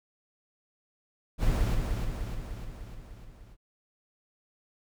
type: noise with echo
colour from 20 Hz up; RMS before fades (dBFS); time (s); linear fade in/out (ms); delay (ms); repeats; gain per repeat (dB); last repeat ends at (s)
brown; -25; 1.38-1.77; 50; 300; 6; -4; 3.57
effects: none